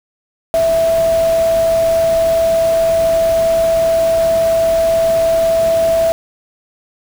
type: tone in noise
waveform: sine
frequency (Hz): 659.3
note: E5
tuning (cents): 0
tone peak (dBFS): -10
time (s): 0.54-6.12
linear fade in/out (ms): 0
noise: pink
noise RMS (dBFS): -27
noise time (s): 0.54-6.12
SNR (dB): +14
effects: none